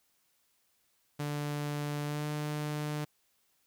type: tone with pitch glide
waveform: sawtooth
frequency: 146.8 to 149.71 Hz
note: D3 to D3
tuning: 0 to +34 cents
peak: -29 dBFS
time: 1.19-3.05 s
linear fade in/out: 10 ms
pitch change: +34 cents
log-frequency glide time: 2.05-2.25 s
effects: white hiss -73 dBFS RMS until 3.66 s